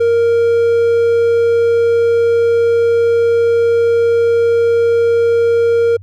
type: tone with hard clipping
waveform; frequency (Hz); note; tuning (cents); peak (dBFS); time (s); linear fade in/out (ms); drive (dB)
triangle; 466.2; A#4; 0; -10; 0-5.97; 10; 6
effects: added 96 Hz sine -32 dBFS peak until 6.02 s